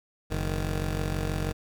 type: tone pair together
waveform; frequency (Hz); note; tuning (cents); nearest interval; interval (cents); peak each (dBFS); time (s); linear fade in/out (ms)
15% pulse; 46.25 / 155.56; F#1 / D#3; 0 / 0; octave + major sixth; 2100; -22 / -27; 0.3-1.53; 20
effects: none